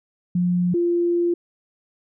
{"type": "tone pair in turn", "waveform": "sine", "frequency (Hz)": [177.7, 345.9], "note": ["F3", "F4"], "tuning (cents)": [30, -17], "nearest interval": "octave", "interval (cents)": 1153, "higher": "second", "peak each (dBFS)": -17, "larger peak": "neither", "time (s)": [[0.35, 0.74], [0.74, 1.34]], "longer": "second", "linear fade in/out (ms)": 5, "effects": []}